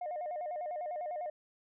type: tone with vibrato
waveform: sine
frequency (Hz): 659.3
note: E5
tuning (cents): 0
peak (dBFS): -34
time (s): 0.01-1.3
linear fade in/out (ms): 5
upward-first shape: square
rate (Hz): 10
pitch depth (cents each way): 140
effects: tanh soft clip ceiling -33 dBFS